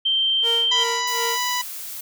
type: tone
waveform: sine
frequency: 3136 Hz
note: G7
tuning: in tune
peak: -17 dBFS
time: 0.05-0.84 s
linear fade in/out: 10 ms
type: tone with tremolo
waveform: sawtooth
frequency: 464 Hz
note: A#4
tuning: 8 cents flat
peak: -21 dBFS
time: 0.42-1.39 s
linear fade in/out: 50 ms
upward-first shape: sine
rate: 2.7 Hz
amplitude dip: 90%
type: harmonic tone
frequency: 987.8 Hz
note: B5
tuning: in tune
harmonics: 1 / 2 / 3 / 4 / 5 / 6 / 7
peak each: -25 / -28 / -30 / -31 / -32 / -33 / -33 dBFS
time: 0.71-1.62 s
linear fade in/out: 10 ms
type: noise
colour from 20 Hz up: blue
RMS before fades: -33 dBFS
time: 1.07-2.01 s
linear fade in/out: 5 ms
effects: none